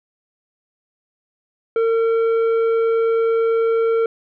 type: tone with tanh clipping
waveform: triangle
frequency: 454.8 Hz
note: A#4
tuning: 43 cents flat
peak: -16 dBFS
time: 1.76-4.06 s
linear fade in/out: 2 ms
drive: 12 dB
effects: none